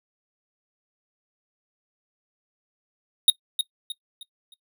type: tone with echo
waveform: square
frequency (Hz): 3729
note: A#7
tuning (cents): 0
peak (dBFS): -11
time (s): 3.28-3.3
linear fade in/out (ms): 2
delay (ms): 310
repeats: 4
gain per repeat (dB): -9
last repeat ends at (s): 4.54
effects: noise-tail reverb RT60 0.1 s tail -21 dB re dry